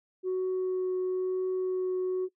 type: tone with vibrato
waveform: sine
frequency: 370.4 Hz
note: F#4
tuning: 2 cents sharp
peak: -25 dBFS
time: 0.23-2.29 s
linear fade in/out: 50 ms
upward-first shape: triangle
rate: 1 Hz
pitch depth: 9 cents each way
effects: noise-tail reverb RT60 0.1 s tail -21 dB re dry + tanh soft clip ceiling -25 dBFS